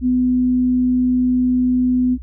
sine tone, 251.2 Hz, B3, 30 cents sharp, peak -13 dBFS, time 0.01-2.18 s, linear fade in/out 50 ms, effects added 62 Hz sine -30 dBFS peak until 2.22 s

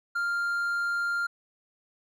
triangle tone, 1396.9 Hz, F6, in tune, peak -24 dBFS, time 0.15-1.27 s, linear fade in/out 10 ms, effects none

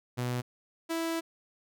sawtooth tone pair in turn, 123.4 / 329.4 Hz, B2 / E4, -1 / -1 cents, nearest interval octave + perfect fourth, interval 1700 cents, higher second, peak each -26 dBFS, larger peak neither, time 0.17-0.42 / 0.89-1.21 s, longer second, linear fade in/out 20 ms, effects none

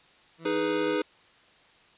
20% pulse tone with vibrato, 163.5 Hz, E3, 14 cents flat, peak -38 dBFS, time 0.38-0.98 s, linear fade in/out 50 ms, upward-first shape sine, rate 3.5 Hz, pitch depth 15 cents each way
square chord, G# minor, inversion second, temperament equal, 311.1 / 415.3 / 493.9 Hz, D#4 / G#4 / B4, 0 / 0 / 0 cents, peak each -30 dBFS, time 0.45-1.02 s, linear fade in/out 5 ms
effects white hiss -58 dBFS RMS until 1.97 s + resampled to 8000 Hz

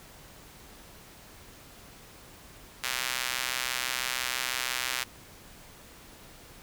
square tone with high-pass filter, 63 Hz, B1, 35 cents sharp, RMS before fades -32 dBFS, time 2.83-5.04 s, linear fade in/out 10 ms, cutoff 1900 Hz, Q 0.85, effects pink hiss -51 dBFS RMS until 6.62 s

